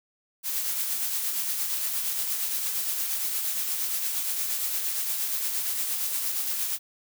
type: noise with tremolo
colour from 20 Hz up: blue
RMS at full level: -27 dBFS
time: 0.43-6.79 s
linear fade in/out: 50 ms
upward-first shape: triangle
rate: 8.6 Hz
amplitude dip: 40%
effects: none